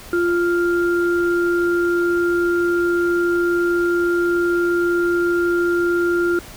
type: tone pair together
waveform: sine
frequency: 347.6 / 1396.9 Hz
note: F4 / F6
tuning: -8 / 0 cents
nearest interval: 2 octaves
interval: 2408 cents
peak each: -16 / -22 dBFS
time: 0.13-6.39 s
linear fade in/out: 2 ms
effects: added 53 Hz sine -47 dBFS peak until 6.56 s + pink hiss -39 dBFS RMS until 6.56 s